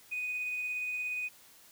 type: tone with tremolo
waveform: sine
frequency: 2489 Hz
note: D#7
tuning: in tune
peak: -30 dBFS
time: 0.11-1.29 s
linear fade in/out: 20 ms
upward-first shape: triangle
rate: 17 Hz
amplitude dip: 30%
effects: tanh soft clip ceiling -29 dBFS + white hiss -58 dBFS RMS until 1.71 s